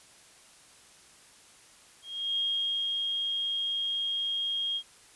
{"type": "tone with ADSR envelope", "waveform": "sine", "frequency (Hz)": 3248, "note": "G#7", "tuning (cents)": -39, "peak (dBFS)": -26, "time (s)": [2.02, 4.83], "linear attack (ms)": 350, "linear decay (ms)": 510, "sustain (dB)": -2, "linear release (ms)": 69, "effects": ["white hiss -56 dBFS RMS until 5.15 s", "resampled to 24000 Hz"]}